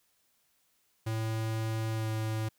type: tone with pitch glide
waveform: square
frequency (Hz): 111.2 to 109.92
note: A2 to A2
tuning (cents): +19 to -1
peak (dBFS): -31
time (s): 1.06-2.49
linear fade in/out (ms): 10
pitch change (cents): -20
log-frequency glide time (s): 1.93-2.09
effects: white hiss -72 dBFS RMS until 2.58 s